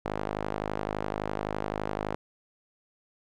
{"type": "tone with band-pass filter", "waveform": "sawtooth", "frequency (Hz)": 51.8, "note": "G#1", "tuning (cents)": -4, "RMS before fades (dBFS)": -33, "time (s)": [0.05, 2.15], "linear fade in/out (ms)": 5, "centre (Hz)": 700, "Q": 0.84, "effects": []}